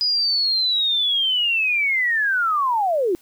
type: linear sweep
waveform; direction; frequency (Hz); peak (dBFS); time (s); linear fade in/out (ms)
sine; down; 4978 to 329.6; -17; 0.01-3.15; 0
effects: white hiss -55 dBFS RMS until 3.21 s

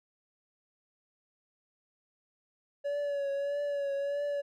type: tone with vibrato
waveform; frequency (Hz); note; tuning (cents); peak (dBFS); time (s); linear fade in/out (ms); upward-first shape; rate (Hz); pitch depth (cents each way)
triangle; 567; C#5; +39; -28; 2.84-4.42; 20; triangle; 1.6; 41
effects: none

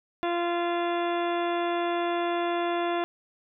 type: harmonic tone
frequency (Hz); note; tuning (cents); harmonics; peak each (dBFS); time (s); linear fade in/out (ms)
345.5; F4; -19; 1 / 2 / 3 / 4 / 5 / 6 / 7 / 8 / 10; -28 / -29 / -34 / -38 / -40 / -43 / -45 / -43 / -42; 0.23-3.04; 0
effects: none

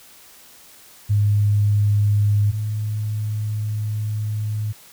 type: tone pair in turn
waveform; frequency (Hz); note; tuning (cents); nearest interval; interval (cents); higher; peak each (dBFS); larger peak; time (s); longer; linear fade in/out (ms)
sine; 103.3 / 106.63; G#2 / G#2; -9 / +46; minor second; 55; second; -14 / -21; first; 1.09-2.52 / 2.52-4.73; second; 20
effects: white hiss -47 dBFS RMS until 4.92 s

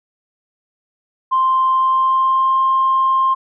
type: tone with pitch glide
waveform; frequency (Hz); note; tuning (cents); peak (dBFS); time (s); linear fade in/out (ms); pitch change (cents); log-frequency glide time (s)
sine; 1046.5 to 1058; C6 to C6; 0 to +19; -11; 1.31-3.35; 20; +19; 1.7-2.62
effects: tanh soft clip ceiling -7 dBFS

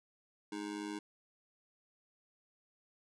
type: tone with amplitude modulation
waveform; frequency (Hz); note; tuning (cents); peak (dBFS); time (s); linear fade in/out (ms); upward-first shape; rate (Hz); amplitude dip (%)
square; 311.1; D#4; 0; -36; 0.52-0.99; 5; sine; 101; 90
effects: resampled to 22050 Hz

